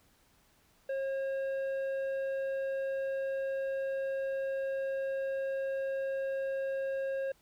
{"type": "tone with tanh clipping", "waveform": "triangle", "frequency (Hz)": 540, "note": "C#5", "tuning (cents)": -45, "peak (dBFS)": -33, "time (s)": [0.89, 7.32], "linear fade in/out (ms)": 5, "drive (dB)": 12, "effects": ["pink hiss -67 dBFS RMS until 7.41 s"]}